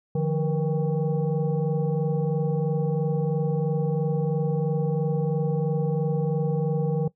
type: tone with frequency modulation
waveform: sine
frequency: 149.5 Hz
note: D3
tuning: 31 cents sharp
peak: -21 dBFS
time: 0.15-7.08 s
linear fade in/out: 5 ms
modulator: 322 Hz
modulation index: 1.1
effects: noise-tail reverb RT60 0.1 s tail -19 dB re dry